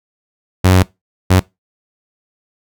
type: tone bursts at uneven times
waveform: sawtooth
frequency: 92.5 Hz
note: F#2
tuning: in tune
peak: -3 dBFS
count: 2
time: 0.64-0.83 / 1.3-1.4 s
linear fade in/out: 10 ms
effects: noise-tail reverb RT60 0.2 s tail -22 dB re dry